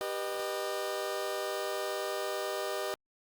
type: chord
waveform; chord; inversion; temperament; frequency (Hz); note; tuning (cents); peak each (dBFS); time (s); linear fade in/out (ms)
sawtooth; G augmented; none; just; 392 / 490 / 612.5; G4 / B4 / D#5; 0 / -14 / -27; -33 / -35 / -32; 0.01-2.94; 0
effects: Opus 48 kbps